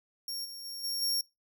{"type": "tone with level steps", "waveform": "sawtooth", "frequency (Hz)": 5530, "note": "F8", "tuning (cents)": -18, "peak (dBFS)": [-32, -39, -36, -29, -25], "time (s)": [0.28, 1.21], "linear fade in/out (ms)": 2, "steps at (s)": [0.44, 0.64, 0.83, 1.01], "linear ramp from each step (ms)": 20, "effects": ["noise-tail reverb RT60 0.2 s tail -21 dB re dry"]}